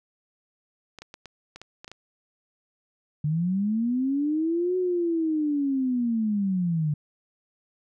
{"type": "clicks", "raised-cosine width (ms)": 0.2, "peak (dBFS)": -24, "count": 9, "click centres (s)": [0.987, 1.02, 1.141, 1.257, 1.56, 1.616, 1.845, 1.879, 1.916]}
{"type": "linear two-way sweep", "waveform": "sine", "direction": "up then down", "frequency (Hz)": [145.5, 370, 145.5], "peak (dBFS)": -22, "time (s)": [3.24, 6.94], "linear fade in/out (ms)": 5, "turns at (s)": 4.77}
{"effects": []}